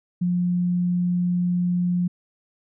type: tone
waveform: sine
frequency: 177.4 Hz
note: F3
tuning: 27 cents sharp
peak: -19 dBFS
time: 0.21-2.08 s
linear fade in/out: 10 ms
effects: none